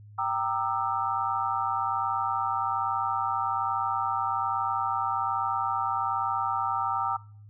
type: chord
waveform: sine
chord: E half-diminished seventh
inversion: first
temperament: equal with one note detuned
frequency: 784 / 932.3 / 1197.3 / 1318.5 Hz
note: G5 / Bb5 / D6 / E6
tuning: 0 / 0 / +33 / 0 cents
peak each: -31 dBFS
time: 0.18-7.17 s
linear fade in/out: 10 ms
effects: noise-tail reverb RT60 0.5 s tail -23 dB re dry + added 104 Hz sine -46 dBFS peak until 7.49 s